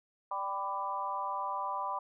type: harmonic tone with a mistuned harmonic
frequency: 196 Hz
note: G3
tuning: in tune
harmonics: 3 / 4 / 5 / 6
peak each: -44 / -39 / -35 / -39 dBFS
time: 0.31-1.99 s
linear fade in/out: 5 ms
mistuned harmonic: 5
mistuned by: +28 cents
effects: none